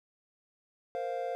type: chord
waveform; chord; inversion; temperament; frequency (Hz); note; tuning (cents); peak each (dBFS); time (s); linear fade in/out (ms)
triangle; Bb suspended second; none; equal; 466.2 / 523.3 / 698.5; Bb4 / C5 / F5; 0 / 0 / 0; -37 / -34 / -34; 0.95-1.35; 0
effects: none